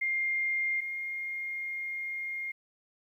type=tone pair in turn; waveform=sine; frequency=2114 / 2127 Hz; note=C7 / C7; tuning=+17 / +28 cents; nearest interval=unison; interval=11 cents; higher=second; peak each=-27 / -33 dBFS; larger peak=first; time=0.01-0.81 / 0.81-2.52 s; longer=second; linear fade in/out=10 ms; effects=11-bit